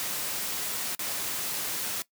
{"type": "noise with dropouts", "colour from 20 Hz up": "white", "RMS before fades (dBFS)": -32, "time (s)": [0, 2.02], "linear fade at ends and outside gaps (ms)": 0, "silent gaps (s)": [0.95, 0.993], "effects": ["noise-tail reverb RT60 0.1 s tail -19 dB re dry", "high-pass 100 Hz 12 dB/octave"]}